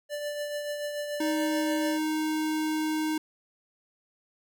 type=tone with tremolo; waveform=square; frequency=587.3 Hz; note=D5; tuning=in tune; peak=-30 dBFS; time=0.09-1.99 s; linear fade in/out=50 ms; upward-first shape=triangle; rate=6.9 Hz; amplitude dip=45%
type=tone; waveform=square; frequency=311.1 Hz; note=D#4; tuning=in tune; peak=-27 dBFS; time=1.2-3.18 s; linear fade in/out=5 ms
effects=none